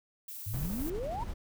violet noise, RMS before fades -43 dBFS, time 0.28-0.9 s, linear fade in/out 5 ms
sine exponential sweep, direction up, 92.5 to 987.8 Hz, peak -34 dBFS, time 0.46-1.24 s, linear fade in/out 10 ms
brown noise with tremolo, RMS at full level -37 dBFS, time 0.53-1.34 s, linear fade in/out 10 ms, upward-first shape square, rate 12 Hz, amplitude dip 25%
effects none

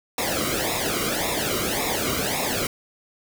pink noise with flanger, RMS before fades -25 dBFS, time 0.18-2.67 s, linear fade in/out 2 ms, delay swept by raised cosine 0.65 to 1.17 ms, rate 1.8 Hz, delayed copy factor -0.8, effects none

